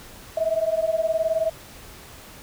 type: beating tone pair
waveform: sine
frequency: 637 / 656 Hz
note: D#5 / E5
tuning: +41 / -9 cents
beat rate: 19 Hz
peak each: -23 dBFS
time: 0.37-1.5 s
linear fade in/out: 5 ms
effects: pink hiss -44 dBFS RMS until 2.42 s